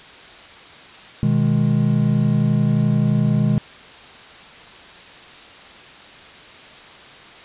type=chord; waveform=triangle; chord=G# minor; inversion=first; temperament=just; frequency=124.59 / 155.74 / 207.7 Hz; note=B2 / D#3 / G#3; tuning=+16 / +2 / 0 cents; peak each=-17 dBFS; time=1.23-3.58 s; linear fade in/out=0 ms; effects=white hiss -41 dBFS RMS until 7.44 s + resampled to 8000 Hz